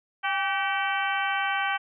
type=harmonic tone with a mistuned harmonic; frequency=384.7 Hz; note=G4; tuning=33 cents flat; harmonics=2 / 3 / 4 / 5 / 6 / 7 / 8; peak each=-29 / -32 / -29 / -35 / -33 / -37 / -36 dBFS; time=0.23-1.78 s; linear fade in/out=20 ms; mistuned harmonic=2; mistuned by=+59 cents; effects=none